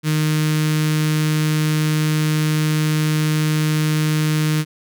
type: tone with notch filter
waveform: sawtooth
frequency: 154.1 Hz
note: D#3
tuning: 16 cents flat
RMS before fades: -18 dBFS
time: 0.03-4.65 s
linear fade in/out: 50 ms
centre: 700 Hz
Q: 0.56
effects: none